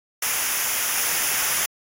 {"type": "noise with comb filter", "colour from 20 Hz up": "white", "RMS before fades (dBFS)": -23, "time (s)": [0.22, 1.66], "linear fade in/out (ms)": 5, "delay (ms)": 0.24, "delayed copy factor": -0.65, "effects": ["AAC 48 kbps"]}